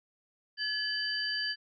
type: tone cluster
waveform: sine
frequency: 1699 / 3024 / 4679 Hz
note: G#6 / F#7 / D8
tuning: +39 / +37 / -7 cents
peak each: -34 / -39 / -33 dBFS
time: 0.57-1.56 s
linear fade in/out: 50 ms
effects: none